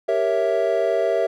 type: chord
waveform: triangle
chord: G diminished seventh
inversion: none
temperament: equal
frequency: 392 / 466.2 / 554.4 / 659.3 Hz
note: G4 / Bb4 / Db5 / Fb5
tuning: 0 / 0 / 0 / 0 cents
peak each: -23 / -22 / -23 / -19 dBFS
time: 0.08-1.27 s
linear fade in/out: 10 ms
effects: none